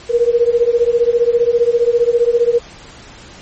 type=beating tone pair; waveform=sine; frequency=467 / 482 Hz; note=A#4 / B4; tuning=+3 / -42 cents; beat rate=15 Hz; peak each=-13 dBFS; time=0.09-2.6 s; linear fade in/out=20 ms; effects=pink hiss -38 dBFS RMS until 3.41 s + MP3 32 kbps